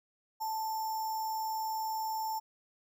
sine tone with sample-and-hold, 880 Hz, A5, in tune, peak -32 dBFS, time 0.4-2.4 s, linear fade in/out 20 ms, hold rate 6300 Hz, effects none

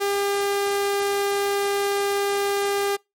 sawtooth tone, 401.2 Hz, G4, 40 cents sharp, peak -17 dBFS, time 0-2.97 s, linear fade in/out 20 ms, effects noise-tail reverb RT60 0.2 s tail -24 dB re dry + MP3 64 kbps

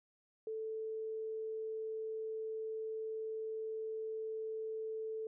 sine tone, 440.2 Hz, A4, 1 cent sharp, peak -38 dBFS, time 0.47-5.27 s, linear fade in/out 2 ms, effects none

